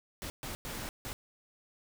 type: noise bursts at uneven times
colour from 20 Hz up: pink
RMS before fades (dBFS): -40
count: 4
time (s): 0.22-0.3 / 0.43-0.55 / 0.65-0.89 / 1.05-1.13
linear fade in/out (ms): 0
effects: none